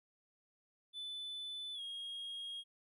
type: tone with pitch glide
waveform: triangle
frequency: 3500 to 3266 Hz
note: A7 to G#7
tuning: -10 to -30 cents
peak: -40 dBFS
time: 0.93-2.64 s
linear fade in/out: 50 ms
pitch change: -120 cents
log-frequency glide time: 1.74-1.81 s
effects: tanh soft clip ceiling -36 dBFS